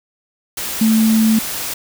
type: tone in noise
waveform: sine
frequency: 221.2 Hz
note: A3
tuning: 9 cents sharp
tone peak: -10 dBFS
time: 0.81-1.39 s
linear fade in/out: 5 ms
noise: white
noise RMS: -24 dBFS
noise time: 0.57-1.74 s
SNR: +11 dB
effects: none